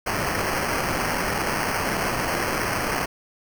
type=noise with sample-and-hold; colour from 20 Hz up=blue; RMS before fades=-25 dBFS; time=0.06-3.06 s; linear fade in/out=10 ms; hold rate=3675 Hz; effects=none